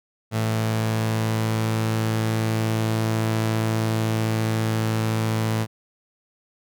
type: tone pair together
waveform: sawtooth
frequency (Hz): 110.72 / 166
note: A2 / E3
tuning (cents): +11 / +12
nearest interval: perfect fifth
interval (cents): 701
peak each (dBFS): -17 / -29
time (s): 0.31-5.67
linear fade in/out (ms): 50
effects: none